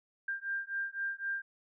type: beating tone pair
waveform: sine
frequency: 1590 / 1593.9 Hz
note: G6 / G6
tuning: +24 / +28 cents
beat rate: 3.9 Hz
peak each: -37 / -37 dBFS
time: 0.28-1.42 s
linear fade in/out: 5 ms
effects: none